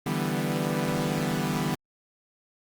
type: chord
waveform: sawtooth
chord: E minor seventh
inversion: third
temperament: equal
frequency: 146.83 / 164.81 / 196 / 246.9 Hz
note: D3 / E3 / G3 / B3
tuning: 0 / 0 / 0 / 0 cents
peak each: -27 dBFS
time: 0.06-1.75 s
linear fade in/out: 5 ms
effects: Opus 24 kbps